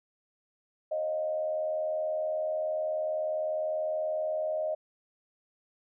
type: tone with frequency modulation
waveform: sine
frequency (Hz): 622.3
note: D#5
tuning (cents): 0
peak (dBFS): -28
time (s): 0.91-4.75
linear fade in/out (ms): 10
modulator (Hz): 80.5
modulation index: 0.5
effects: none